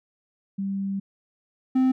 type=tone pair in turn; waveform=sine / triangle; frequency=196 / 259.4 Hz; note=G3 / C4; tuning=0 / -15 cents; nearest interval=perfect fourth; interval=485 cents; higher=second; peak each=-25 / -15 dBFS; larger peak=second; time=0.58-1 / 1.75-1.92 s; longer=first; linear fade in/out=10 ms; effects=none